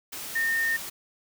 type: tone in noise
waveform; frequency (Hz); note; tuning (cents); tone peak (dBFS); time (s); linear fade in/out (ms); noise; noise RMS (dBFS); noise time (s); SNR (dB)
sine; 1827; A#6; -35; -23; 0.35-0.77; 10; white; -37; 0.12-0.9; +11
effects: none